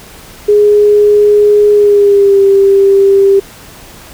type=tone with pitch glide; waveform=sine; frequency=415.3 to 393.8 Hz; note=G#4 to G4; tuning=0 to +8 cents; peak=-3 dBFS; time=0.48-3.4 s; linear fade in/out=10 ms; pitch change=-92 cents; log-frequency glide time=1.73-2.41 s; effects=pink hiss -34 dBFS RMS until 4.13 s